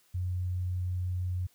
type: tone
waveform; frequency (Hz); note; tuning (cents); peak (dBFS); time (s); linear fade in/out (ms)
sine; 90.6; F#2; -36; -29; 0.14-1.47; 10
effects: white hiss -66 dBFS RMS until 1.54 s